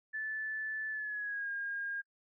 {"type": "tone with pitch glide", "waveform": "sine", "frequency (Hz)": [1746, 1619.7], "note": ["A6", "G#6"], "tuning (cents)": [-14, -44], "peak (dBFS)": -35, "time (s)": [0.13, 2.02], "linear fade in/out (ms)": 20, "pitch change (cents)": -130, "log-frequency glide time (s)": [0.9, 1.5], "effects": ["noise-tail reverb RT60 0.1 s tail -25 dB re dry"]}